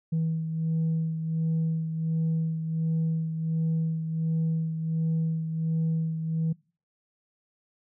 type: beating tone pair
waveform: sine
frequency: 161.4 / 162.8 Hz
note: E3 / E3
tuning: -36 / -21 cents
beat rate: 1.4 Hz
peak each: -24 / -32 dBFS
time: 0.12-6.53 s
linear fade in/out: 10 ms
effects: noise-tail reverb RT60 0.4 s tail -25 dB re dry + tanh soft clip ceiling -21 dBFS